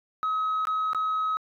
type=tone with dropouts; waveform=sine; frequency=1275 Hz; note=D#6; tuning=42 cents sharp; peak=-22 dBFS; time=0.23-1.37 s; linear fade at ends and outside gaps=0 ms; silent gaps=0.653-0.671 / 0.932-0.948 s; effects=tanh soft clip ceiling -22 dBFS